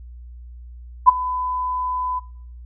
sine tone with ADSR envelope, 1004 Hz, B5, 28 cents sharp, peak -3 dBFS, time 1.06-2.2 s, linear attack 27 ms, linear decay 14 ms, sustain -18 dB, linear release 20 ms, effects noise-tail reverb RT60 0.6 s tail -24 dB re dry + added 60 Hz sine -36 dBFS peak until 2.65 s

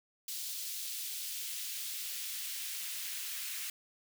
white noise with high-pass filter sweep, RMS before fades -40 dBFS, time 0.28-3.7 s, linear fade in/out 2 ms, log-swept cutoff 3800 to 2000 Hz, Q 1.1, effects none

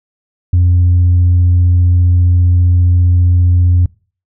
sine tone, 88.5 Hz, F2, 23 cents sharp, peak -4 dBFS, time 0.53-3.86 s, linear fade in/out 5 ms, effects noise-tail reverb RT60 0.4 s tail -26 dB re dry + tanh soft clip ceiling -4 dBFS

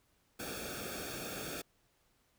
pink noise with comb filter, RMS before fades -42 dBFS, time 0.39-1.62 s, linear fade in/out 10 ms, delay 1 ms, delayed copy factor -0.85, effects pink hiss -73 dBFS RMS until 2.38 s

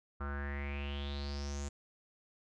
square tone with low-pass filter sweep, 70.9 Hz, C#2, 40 cents sharp, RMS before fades -39 dBFS, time 0.2-1.69 s, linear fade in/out 10 ms, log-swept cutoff 1300 to 7300 Hz, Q 7.3, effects none

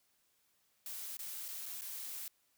blue noise with dropouts, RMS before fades -44 dBFS, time 0.86-2.28 s, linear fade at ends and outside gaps 1 ms, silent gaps 1.17-1.191 / 1.482-1.486 / 1.657-1.661 / 1.811-1.818 s, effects white hiss -75 dBFS RMS until 2.57 s

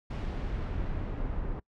brown noise with low-pass filter sweep, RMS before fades -33 dBFS, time 0.1-1.6 s, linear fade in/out 10 ms, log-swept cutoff 4500 to 1500 Hz, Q 0.71, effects noise-tail reverb RT60 0.1 s tail -24 dB re dry

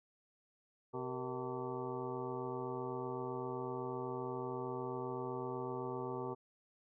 harmonic tone with a mistuned harmonic, 127.6 Hz, C3, 43 cents flat, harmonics 1 / 2 / 3 / 4 / 5 / 6 / 7 / 8 / 9, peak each -47 / -47 / -42 / -46 / -52 / -52 / -47 / -56 / -49 dBFS, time 0.93-6.35 s, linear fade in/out 20 ms, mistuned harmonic 4, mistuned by -140 cents, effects none

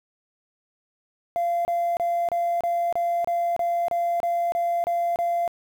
sine tone bursts, 690 Hz, F5, 21 cents flat, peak -19 dBFS, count 13, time 1.36-5.478 s, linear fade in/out 0 ms, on 290 ms, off 29 ms, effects tanh soft clip ceiling -19 dBFS + 8-bit

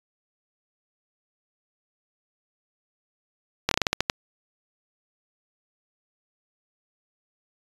slowing click train, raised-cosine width 0.2 ms, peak -3 dBFS, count 9, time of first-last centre 3.69-4.099 s, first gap 23 ms, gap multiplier 1.22, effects resampled to 24000 Hz

